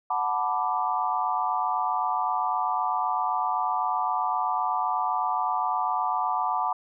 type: chord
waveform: sine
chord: B minor seventh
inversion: second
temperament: equal with one note detuned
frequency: 736.2 / 880 / 987.8 / 1174.7 Hz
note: F#5 / A5 / B5 / D6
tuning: -9 / 0 / 0 / 0 cents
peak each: -29 dBFS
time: 0.1-6.73 s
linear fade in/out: 5 ms
effects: none